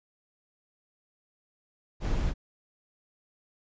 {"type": "noise", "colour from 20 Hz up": "brown", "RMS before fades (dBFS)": -27, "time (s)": [2, 2.34], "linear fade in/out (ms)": 50, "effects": ["resampled to 16000 Hz"]}